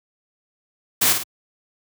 white noise with echo, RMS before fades -17 dBFS, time 1.01-1.13 s, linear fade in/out 10 ms, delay 53 ms, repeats 2, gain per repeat -6 dB, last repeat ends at 1.236 s, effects high-pass 80 Hz 12 dB/octave

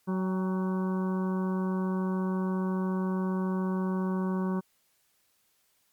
harmonic tone with a mistuned harmonic, 186.9 Hz, F#3, 18 cents sharp, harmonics 1 / 2 / 3 / 4 / 5 / 6 / 7 / 8, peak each -27 / -35 / -43 / -49 / -41 / -42 / -55 / -48 dBFS, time 0.07-4.61 s, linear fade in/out 20 ms, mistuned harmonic 4, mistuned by +72 cents, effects white hiss -70 dBFS RMS until 5.92 s + MP3 96 kbps

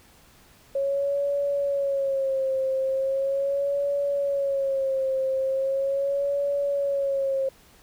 sine tone with vibrato, 548 Hz, C#5, 20 cents flat, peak -22 dBFS, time 0.75-7.49 s, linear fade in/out 5 ms, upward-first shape sine, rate 0.39 Hz, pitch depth 59 cents each way, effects pink hiss -55 dBFS RMS until 7.82 s

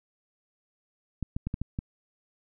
clicks, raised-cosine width 5 ms, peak -18 dBFS, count 6, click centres 1.227 / 1.365 / 1.47 / 1.541 / 1.616 / 1.789 s, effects none

